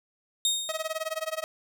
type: tone with exponential decay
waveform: 25% pulse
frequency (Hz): 3700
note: A#7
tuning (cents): -14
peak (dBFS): -17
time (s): 0.45-1.1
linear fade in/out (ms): 1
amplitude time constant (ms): 140
type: tone with tremolo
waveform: sawtooth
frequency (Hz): 636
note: D#5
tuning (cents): +38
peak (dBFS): -23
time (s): 0.69-1.44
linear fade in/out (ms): 0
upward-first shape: sine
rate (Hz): 19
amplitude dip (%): 95
effects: none